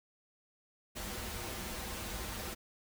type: noise with comb filter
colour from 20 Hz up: pink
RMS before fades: -41 dBFS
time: 0.95-2.55 s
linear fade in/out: 20 ms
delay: 7.1 ms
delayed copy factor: -0.7
effects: none